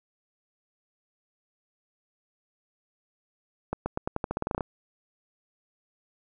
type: accelerating click train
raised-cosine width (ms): 1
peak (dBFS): -14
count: 14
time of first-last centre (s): 3.73-4.608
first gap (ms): 130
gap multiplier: 0.88
effects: none